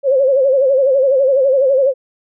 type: tone with vibrato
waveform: sine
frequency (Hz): 537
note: C5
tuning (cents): +45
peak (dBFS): -9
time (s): 0.03-1.94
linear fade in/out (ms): 50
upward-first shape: sine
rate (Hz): 12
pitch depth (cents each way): 90
effects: none